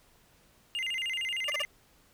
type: tone with vibrato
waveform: triangle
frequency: 2418 Hz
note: D7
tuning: 50 cents sharp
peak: -29 dBFS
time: 0.75-1.65 s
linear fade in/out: 0 ms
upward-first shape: square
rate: 13 Hz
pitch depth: 270 cents each way
type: tone bursts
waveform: 15% pulse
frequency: 589 Hz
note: D5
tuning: 5 cents sharp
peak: -24 dBFS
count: 3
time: 1.48-1.621 s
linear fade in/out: 5 ms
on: 21 ms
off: 39 ms
effects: pink hiss -63 dBFS RMS until 2.13 s